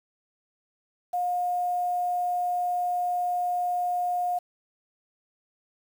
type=tone with quantisation; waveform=sine; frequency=714 Hz; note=F5; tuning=38 cents sharp; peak=-24 dBFS; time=1.13-4.39 s; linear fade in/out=10 ms; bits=8; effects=none